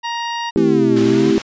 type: harmonic tone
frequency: 938 Hz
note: A#5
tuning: 11 cents sharp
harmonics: 1 / 2 / 3 / 4 / 5 / 6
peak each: -22 / -28 / -29 / -33 / -36 / -37 dBFS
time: 0.03-0.51 s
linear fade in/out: 20 ms
type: chord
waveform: sine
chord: A minor seventh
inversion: none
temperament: equal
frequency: 220 / 261.6 / 329.6 / 392 Hz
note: A3 / C4 / E4 / G4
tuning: 0 / 0 / 0 / 0 cents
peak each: -18 / -19 / -15 / -16 dBFS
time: 0.56-1.38 s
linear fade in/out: 0 ms
type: exponential two-way sweep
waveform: square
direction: down then up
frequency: 172.1 to 116.54 to 148.4 Hz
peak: -23 dBFS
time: 0.57-1.31 s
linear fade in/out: 5 ms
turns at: 1.01 s
type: low-pass noise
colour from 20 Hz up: white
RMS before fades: -31 dBFS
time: 0.96-1.42 s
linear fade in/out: 5 ms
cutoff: 4100 Hz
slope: 12 dB/octave
effects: resampled to 16000 Hz